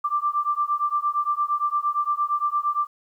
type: beating tone pair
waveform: sine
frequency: 1174.7 / 1183.4 Hz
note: D6 / D6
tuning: 0 / +13 cents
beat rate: 8.7 Hz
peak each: -24 dBFS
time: 0.04-2.87 s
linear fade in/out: 10 ms
effects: 10-bit